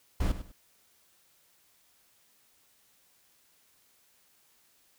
brown noise with echo, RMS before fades -27 dBFS, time 0.2-0.32 s, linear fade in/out 5 ms, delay 100 ms, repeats 2, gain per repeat -12 dB, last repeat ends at 0.52 s, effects white hiss -66 dBFS RMS until 4.98 s

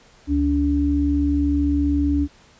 sine tone pair together, 71.88 / 287.5 Hz, D2 / D4, -37 / -37 cents, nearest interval 2 octaves, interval 2400 cents, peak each -21 / -18 dBFS, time 0.27-2.28 s, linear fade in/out 50 ms, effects pink hiss -52 dBFS RMS until 2.59 s + resampled to 16000 Hz

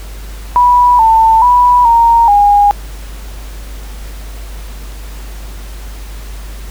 sine tone with pitch steps, 980 / 894 / 982 / 929 / 817 Hz, B5 / A5 / B5 / A#5 / G#5, -14 / +27 / -10 / -6 / -29 cents, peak -4 dBFS, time 0.56-2.71 s, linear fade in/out 0 ms, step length 430 ms, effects added 50 Hz sine -24 dBFS peak until 6.7 s + pink hiss -35 dBFS RMS until 6.7 s

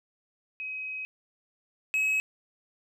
sine / triangle tone pair in turn, 2535 / 2560 Hz, D#7 / D#7, +32 / +49 cents, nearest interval unison, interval 17 cents, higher second, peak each -33 / -22 dBFS, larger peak second, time 0.6-1.05 / 1.94-2.2 s, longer first, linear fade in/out 0 ms, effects none

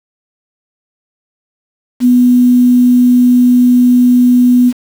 sine tone with quantisation, 246.9 Hz, B3, in tune, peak -4 dBFS, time 2-4.73 s, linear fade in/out 50 ms, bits 5, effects none

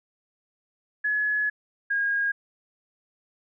sine tone pair in turn, 1697 / 1630.4 Hz, G#6 / G#6, +37 / -32 cents, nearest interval minor second, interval 69 cents, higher first, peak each -22 dBFS, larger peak neither, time 1.04-1.5 / 1.9-2.32 s, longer first, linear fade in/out 10 ms, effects none

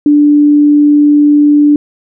sine tone, 293.7 Hz, D4, in tune, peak -3 dBFS, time 0.06-1.76 s, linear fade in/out 2 ms, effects none

